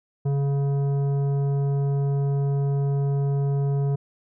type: tone with tanh clipping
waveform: triangle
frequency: 140 Hz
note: C#3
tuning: 18 cents sharp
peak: -22 dBFS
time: 0.25-3.96 s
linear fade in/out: 10 ms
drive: 15 dB
effects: none